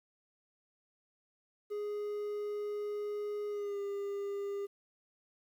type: tone with pitch glide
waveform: triangle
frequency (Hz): 415.3 to 401.6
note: G#4 to G4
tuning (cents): 0 to +42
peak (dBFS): -33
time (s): 1.7-4.67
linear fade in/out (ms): 20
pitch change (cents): -58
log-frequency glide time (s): 3.49-3.79
effects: 11-bit